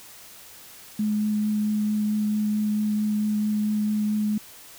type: tone with vibrato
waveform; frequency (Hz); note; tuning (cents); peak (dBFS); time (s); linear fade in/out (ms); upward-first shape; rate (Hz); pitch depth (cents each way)
sine; 211.4; G#3; +31; -21; 0.99-4.38; 5; triangle; 4.5; 10
effects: white hiss -46 dBFS RMS until 4.78 s